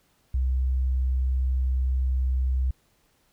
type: tone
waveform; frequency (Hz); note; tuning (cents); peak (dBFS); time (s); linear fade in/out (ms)
sine; 64.4; C2; -27; -21; 0.34-2.71; 5
effects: pink hiss -66 dBFS RMS until 3.32 s